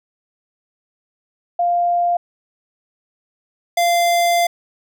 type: tone pair in turn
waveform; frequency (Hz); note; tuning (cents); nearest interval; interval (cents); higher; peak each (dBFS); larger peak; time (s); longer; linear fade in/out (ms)
sine / square; 698.5 / 691.7; F5 / F5; 0 / -17; unison; 17; first; -14; neither; 1.59-2.17 / 3.77-4.47; second; 5
effects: none